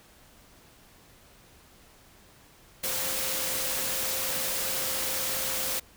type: tone in noise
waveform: sine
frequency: 526 Hz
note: C5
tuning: 9 cents sharp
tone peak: -41 dBFS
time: 2.83-5.8 s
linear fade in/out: 10 ms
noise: white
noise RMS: -30 dBFS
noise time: 2.83-5.8 s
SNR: -14 dB
effects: pink hiss -56 dBFS RMS until 5.96 s